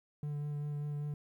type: tone with vibrato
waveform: triangle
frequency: 146.83 Hz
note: D3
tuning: in tune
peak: -33 dBFS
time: 0.23-1.14 s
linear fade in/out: 2 ms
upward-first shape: sine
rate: 5.1 Hz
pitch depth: 13 cents each way
effects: 12-bit